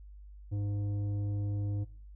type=tone with tanh clipping; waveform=sine; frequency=102 Hz; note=G#2; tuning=31 cents flat; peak=-32 dBFS; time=0.51-1.85 s; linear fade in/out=20 ms; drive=9 dB; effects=noise-tail reverb RT60 0.5 s tail -23 dB re dry + added 50 Hz sine -47 dBFS peak until 2.15 s